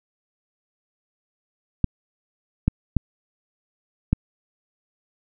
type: clicks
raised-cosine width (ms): 5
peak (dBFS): -5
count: 4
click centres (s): 1.843 / 2.68 / 2.967 / 4.13
effects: none